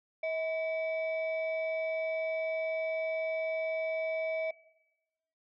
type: tone pair together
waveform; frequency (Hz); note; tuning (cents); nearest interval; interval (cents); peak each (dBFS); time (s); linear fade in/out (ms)
sine; 642 / 2288; E5 / D7; -46 / -46; octave + minor seventh; 2200; -30 / -36; 0.23-4.51; 5
effects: noise-tail reverb RT60 1.0 s tail -20 dB re dry + tanh soft clip ceiling -26 dBFS